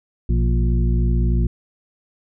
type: harmonic tone with a mistuned harmonic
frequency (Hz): 58.27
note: A#1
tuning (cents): 0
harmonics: 1 / 2 / 3 / 4 / 6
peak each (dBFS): -16 / -22 / -26 / -28 / -32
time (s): 0.29-1.47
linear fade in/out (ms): 5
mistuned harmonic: 2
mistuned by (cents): +70
effects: none